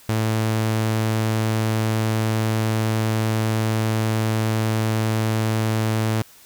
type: tone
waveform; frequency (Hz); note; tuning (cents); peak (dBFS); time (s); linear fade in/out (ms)
sawtooth; 110; A2; 0; -15; 0.09-6.22; 0
effects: white hiss -49 dBFS RMS until 6.45 s